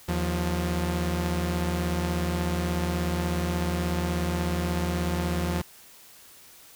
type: tone pair together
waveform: sawtooth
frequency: 80 / 176.51 Hz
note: D#2 / F3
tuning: +49 / +19 cents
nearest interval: octave + major second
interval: 1370 cents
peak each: -24 dBFS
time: 0.08-5.62 s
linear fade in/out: 10 ms
effects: white hiss -51 dBFS RMS until 6.75 s